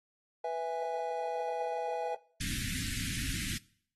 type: chord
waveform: triangle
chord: E major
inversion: second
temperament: just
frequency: 494.4 / 659.3 / 824.1 Hz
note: B4 / E5 / G#5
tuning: +2 / 0 / -14 cents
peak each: -35 dBFS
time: 0.44-2.15 s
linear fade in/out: 5 ms
type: band-stop noise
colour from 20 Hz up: pink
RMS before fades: -36 dBFS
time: 2.4-3.58 s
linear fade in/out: 10 ms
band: 300 to 1600 Hz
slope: 48 dB/octave
effects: noise-tail reverb RT60 0.6 s tail -22 dB re dry + AAC 32 kbps